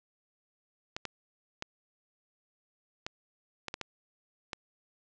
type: clicks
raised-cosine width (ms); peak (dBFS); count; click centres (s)
0.2; -18; 8; 0.965 / 1.053 / 1.624 / 3.065 / 3.683 / 3.741 / 3.813 / 4.532
effects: low-pass 7000 Hz 12 dB/octave